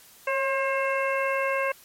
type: harmonic tone with a mistuned harmonic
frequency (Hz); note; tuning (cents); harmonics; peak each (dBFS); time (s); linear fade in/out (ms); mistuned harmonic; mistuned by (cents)
535; C5; +38; 1 / 2 / 3 / 4 / 5; -26 / -29 / -31 / -32 / -33; 0.27-1.72; 5; 1; +34
effects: white hiss -52 dBFS RMS until 1.84 s + MP3 64 kbps